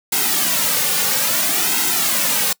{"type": "noise with flanger", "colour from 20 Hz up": "white", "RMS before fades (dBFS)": -18, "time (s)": [0.12, 2.53], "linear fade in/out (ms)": 5, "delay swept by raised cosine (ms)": [1.7, 3.1], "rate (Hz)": 0.6, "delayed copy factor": -0.75, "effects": ["noise-tail reverb RT60 0.1 s tail -24 dB re dry", "high-pass 150 Hz 12 dB/octave"]}